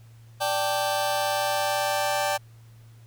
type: chord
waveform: sawtooth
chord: D suspended fourth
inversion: none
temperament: just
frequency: 587.3 / 783.1 / 881 Hz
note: D5 / G5 / A5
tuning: 0 / -2 / +2 cents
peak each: -23 / -23 / -26 dBFS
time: 0.4-2.38 s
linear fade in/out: 20 ms
effects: added 114 Hz sine -47 dBFS peak until 3.06 s + pink hiss -61 dBFS RMS until 3.06 s